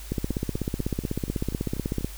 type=two click trains; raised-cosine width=3 ms; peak=-23 / -13 dBFS; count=8 / 32; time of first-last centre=0.31-2.009 / 0.12-2.045 s; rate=4.12 / 16.1 Hz; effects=added 50 Hz sine -38 dBFS peak until 2.17 s + white hiss -45 dBFS RMS until 2.17 s